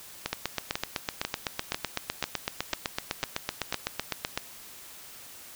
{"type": "two click trains", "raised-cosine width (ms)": 0.2, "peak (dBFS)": [-11, -10], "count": [8, 33], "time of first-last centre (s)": [[0.26, 3.725], [0.33, 4.376]], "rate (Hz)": [2.02, 7.91], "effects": ["white hiss -47 dBFS RMS until 5.55 s"]}